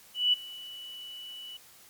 sine tone with ADSR envelope, 2960 Hz, F#7, in tune, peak -19 dBFS, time 0.14-1.57 s, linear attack 190 ms, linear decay 15 ms, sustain -21 dB, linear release 4 ms, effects white hiss -55 dBFS RMS until 1.89 s + MP3 96 kbps

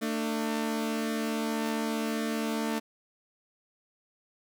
sawtooth tone pair together, 224.4 / 299.5 Hz, A3 / D4, +34 / +34 cents, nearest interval perfect fourth, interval 500 cents, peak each -26 / -30 dBFS, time 0.01-2.8 s, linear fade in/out 20 ms, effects none

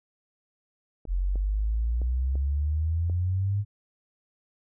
clicks, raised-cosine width 2 ms, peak -28 dBFS, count 5, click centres 1.053 / 1.357 / 2.017 / 2.355 / 3.098 s
sine exponential sweep, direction up, 43.65 to 103.83 Hz, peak -23 dBFS, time 1.07-3.65 s, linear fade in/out 50 ms
effects none

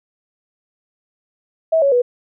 sine tone with pitch steps, 647 / 557 / 489.4 Hz, E5 / C#5 / B4, -32 / +8 / -16 cents, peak -11 dBFS, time 1.72-2.02 s, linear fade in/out 10 ms, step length 100 ms, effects none

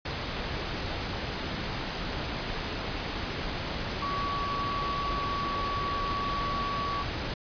sine tone in noise, 1133 Hz, C#6, 37 cents sharp, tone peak -30 dBFS, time 4.02-7.03 s, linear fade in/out 5 ms, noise pink, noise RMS -33 dBFS, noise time 0.05-7.34 s, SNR 0 dB, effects resampled to 11025 Hz

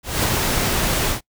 pink noise with ADSR envelope, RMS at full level -18 dBFS, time 0.03-1.21 s, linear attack 210 ms, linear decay 4 ms, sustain -2 dB, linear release 110 ms, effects noise-tail reverb RT60 0.1 s tail -23 dB re dry

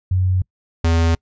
sine / square tone pair in turn, 92.5 / 82.91 Hz, F#2 / E2, 0 / +11 cents, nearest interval major second, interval 189 cents, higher first, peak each -14 dBFS, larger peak neither, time 0.11-0.42 / 0.84-1.15 s, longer neither, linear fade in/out 5 ms, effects noise-tail reverb RT60 0.1 s tail -26 dB re dry + resampled to 16000 Hz

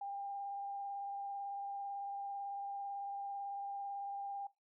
sine tone with vibrato, 799 Hz, G5, 33 cents sharp, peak -40 dBFS, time 0.01-4.47 s, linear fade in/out 5 ms, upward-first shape sine, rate 18 Hz, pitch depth 14 cents each way, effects noise-tail reverb RT60 0.2 s tail -18 dB re dry

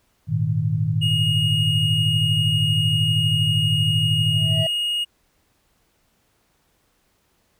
sine chord, Ab suspended second, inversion none, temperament equal, 103.83 / 116.54 / 155.56 Hz, Ab2 / Bb2 / Eb3, 0 / 0 / 0 cents, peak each -24 / -23 / -22 dBFS, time 0.27-4.67 s, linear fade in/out 50 ms
triangle tone, 2867 Hz, F7, 45 cents sharp, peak -19 dBFS, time 1.01-5.05 s, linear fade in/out 20 ms
triangle tone with exponential growth, 650 Hz, E5, 24 cents flat, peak -20 dBFS, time 4.23-4.67 s, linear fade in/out 5 ms, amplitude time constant 94 ms
effects pink hiss -65 dBFS RMS until 7.59 s

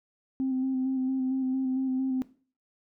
sine tone with vibrato, 261.6 Hz, C4, in tune, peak -24 dBFS, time 0.4-2.22 s, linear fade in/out 0 ms, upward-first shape square, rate 4.4 Hz, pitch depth 18 cents each way, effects noise-tail reverb RT60 0.4 s tail -17 dB re dry + tanh soft clip ceiling -21 dBFS

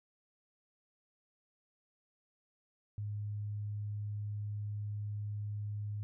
sine tone, 104 Hz, G#2, 3 cents sharp, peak -36 dBFS, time 2.98-6.03 s, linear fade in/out 0 ms, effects none

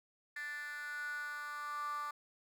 10% pulse tone with high-pass filter sweep, 293.7 Hz, D4, in tune, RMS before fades -42 dBFS, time 0.36-2.11 s, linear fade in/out 5 ms, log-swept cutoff 1800 to 1100 Hz, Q 8.6, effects none

